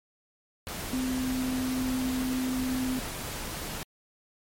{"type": "tone in noise", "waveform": "sine", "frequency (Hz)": 256.8, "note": "C4", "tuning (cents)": -32, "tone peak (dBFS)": -27, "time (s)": [0.93, 2.99], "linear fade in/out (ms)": 0, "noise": "pink", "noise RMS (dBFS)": -36, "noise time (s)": [0.67, 3.83], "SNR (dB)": 6, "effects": ["MP3 64 kbps"]}